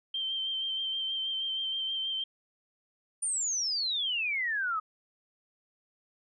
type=tone with vibrato; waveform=sine; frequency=3136 Hz; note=G7; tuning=in tune; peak=-30 dBFS; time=0.14-2.24 s; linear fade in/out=5 ms; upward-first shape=sine; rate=6.3 Hz; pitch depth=23 cents each way
type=exponential sweep; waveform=sine; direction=down; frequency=9397 to 1239 Hz; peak=-28 dBFS; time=3.22-4.8 s; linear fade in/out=10 ms
effects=none